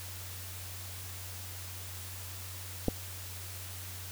clicks, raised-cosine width 2 ms, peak -14 / -22 dBFS, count 2, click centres 2.883 / 2.887 s, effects added 92 Hz sine -44 dBFS peak until 4.11 s + white hiss -45 dBFS RMS until 4.11 s

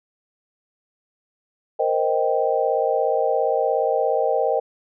sine chord, C minor seventh, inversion third, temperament equal, 466.2 / 523.3 / 622.3 / 784 Hz, Bb4 / C5 / Eb5 / G5, 0 / 0 / 0 / 0 cents, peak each -23 / -23 / -23 / -24 dBFS, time 1.79-4.6 s, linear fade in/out 10 ms, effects none

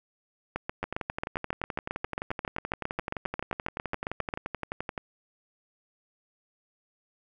two click trains, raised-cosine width 0.5 ms, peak -15 / -17 dBFS, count 29 / 49, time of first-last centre 0.56-4.339 / 0.84-4.978 s, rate 7.41 / 11.6 Hz, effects none

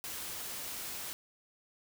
white noise, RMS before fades -41 dBFS, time 0.04-1.13 s, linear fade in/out 0 ms, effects none

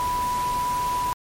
sine tone in noise, 987.8 Hz, B5, in tune, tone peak -22 dBFS, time 0-1.13 s, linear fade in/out 0 ms, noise pink, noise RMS -34 dBFS, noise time 0-1.13 s, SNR +9 dB, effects MP3 64 kbps

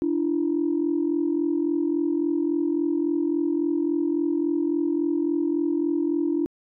sine tone pair together, 294.5 / 338.1 Hz, D4 / E4, +5 / +44 cents, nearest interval major second, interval 239 cents, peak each -23 / -23 dBFS, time 0.02-6.46 s, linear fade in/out 0 ms, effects tanh soft clip ceiling -14 dBFS

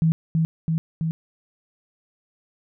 sine tone with echo, 161.8 Hz, E3, 32 cents flat, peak -15 dBFS, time 0.02-0.12 s, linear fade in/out 0 ms, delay 330 ms, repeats 3, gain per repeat -2 dB, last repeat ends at 1.11 s, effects none

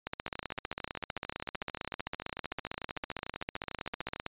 two click trains, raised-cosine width 0.3 ms, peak -18 / -22 dBFS, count 66 / 53, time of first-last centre 0.07-4.264 / 0.28-4.161 s, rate 15.5 / 13.4 Hz, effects resampled to 8000 Hz

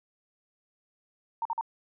sine tone bursts, 917 Hz, A#5, 29 cents flat, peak -27 dBFS, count 3, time 1.42-1.611 s, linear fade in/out 2 ms, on 33 ms, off 46 ms, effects none

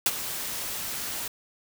white noise with ADSR envelope, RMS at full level -20 dBFS, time 0.06-1.28 s, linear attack 3 ms, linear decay 39 ms, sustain -13 dB, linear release 4 ms, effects none

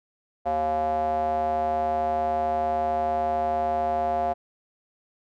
square tone with band-pass filter, 77.78 Hz, D#2, in tune, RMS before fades -25 dBFS, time 0.45-4.34 s, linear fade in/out 20 ms, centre 690 Hz, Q 6.8, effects none

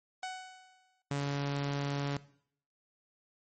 sawtooth tone with exponential decay, 746 Hz, F#5, 14 cents sharp, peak -31 dBFS, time 0.23-1.02 s, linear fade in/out 2 ms, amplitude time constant 170 ms
sawtooth tone, 141.6 Hz, C#3, 37 cents sharp, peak -27 dBFS, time 1.11-2.17 s, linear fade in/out 2 ms
effects noise-tail reverb RT60 0.6 s tail -18 dB re dry + MP3 32 kbps

